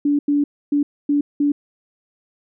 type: tone bursts at uneven times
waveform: sine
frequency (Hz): 289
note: D4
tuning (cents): -28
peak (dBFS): -14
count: 5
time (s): 0.05-0.19 / 0.28-0.44 / 0.72-0.83 / 1.09-1.21 / 1.4-1.52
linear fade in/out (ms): 5
effects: none